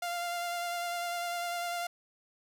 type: tone with vibrato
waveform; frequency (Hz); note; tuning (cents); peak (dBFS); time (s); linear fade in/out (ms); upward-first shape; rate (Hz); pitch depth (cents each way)
sawtooth; 696; F5; -6; -29; 0.02-1.87; 5; sine; 10; 18
effects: none